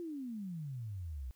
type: exponential sweep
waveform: sine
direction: down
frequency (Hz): 354.8 to 60.2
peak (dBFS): -39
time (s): 0-1.31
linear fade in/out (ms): 0
effects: white hiss -72 dBFS RMS until 1.35 s

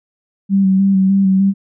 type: tone with vibrato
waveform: sine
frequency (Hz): 193.2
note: G3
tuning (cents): -25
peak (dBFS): -9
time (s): 0.49-1.54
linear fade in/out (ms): 50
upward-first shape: square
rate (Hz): 3.3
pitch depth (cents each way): 24
effects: none

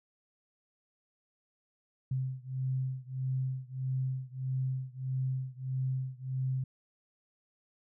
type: beating tone pair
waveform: sine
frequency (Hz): 130 / 131.6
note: C3 / C3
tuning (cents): -11 / +10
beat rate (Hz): 1.6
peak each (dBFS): -34 / -35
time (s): 2.11-6.64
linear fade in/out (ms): 5
effects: none

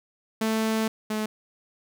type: tone pair in turn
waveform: sawtooth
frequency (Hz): 220.8 / 215.3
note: A3 / A3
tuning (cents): +6 / -37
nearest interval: unison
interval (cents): 43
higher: first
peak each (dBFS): -19 / -22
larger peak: first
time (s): 0.41-0.88 / 1.1-1.26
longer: first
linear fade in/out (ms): 5
effects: none

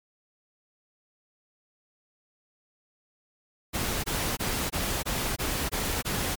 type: noise bursts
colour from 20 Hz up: pink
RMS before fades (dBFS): -29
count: 8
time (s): 3.73-6.357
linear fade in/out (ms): 20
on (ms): 310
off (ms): 21
effects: MP3 96 kbps

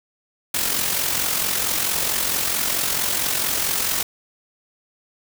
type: noise with amplitude modulation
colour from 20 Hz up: white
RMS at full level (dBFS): -20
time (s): 0.54-4.03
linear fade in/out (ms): 5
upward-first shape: sine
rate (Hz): 44.5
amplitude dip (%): 50
effects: none

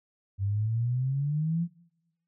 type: exponential sweep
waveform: sine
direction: up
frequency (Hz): 96.2 to 174.61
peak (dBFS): -25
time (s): 0.38-1.68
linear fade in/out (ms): 50
effects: noise-tail reverb RT60 0.9 s tail -23 dB re dry

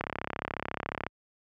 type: click train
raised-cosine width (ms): 0.5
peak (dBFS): -16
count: 37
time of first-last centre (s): 0.01-1.066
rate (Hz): 34.1
effects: high-pass 60 Hz 12 dB/octave

